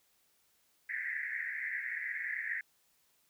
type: band-pass noise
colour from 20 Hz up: pink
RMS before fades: -38 dBFS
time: 0.89-2.61 s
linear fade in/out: 2 ms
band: 1700 to 2100 Hz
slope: 96 dB/octave
effects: white hiss -72 dBFS RMS until 3.29 s